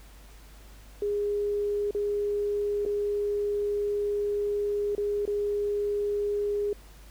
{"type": "tone with dropouts", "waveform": "sine", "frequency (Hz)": 410.8, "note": "G#4", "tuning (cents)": -19, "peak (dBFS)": -25, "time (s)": [1.02, 6.73], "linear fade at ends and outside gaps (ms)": 2, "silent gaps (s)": [[1.909, 1.948], [2.852, 2.861], [4.951, 4.979], [5.254, 5.276]], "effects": ["added 50 Hz sine -48 dBFS peak until 7.1 s", "pink hiss -55 dBFS RMS until 7.1 s"]}